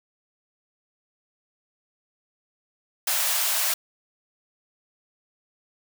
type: high-pass noise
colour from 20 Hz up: white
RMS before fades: -24 dBFS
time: 3.07-3.74 s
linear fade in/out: 5 ms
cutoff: 570 Hz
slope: 96 dB/octave
effects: none